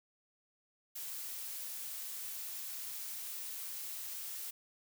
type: noise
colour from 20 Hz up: blue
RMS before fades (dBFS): -43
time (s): 0.95-4.51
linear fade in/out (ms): 10
effects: none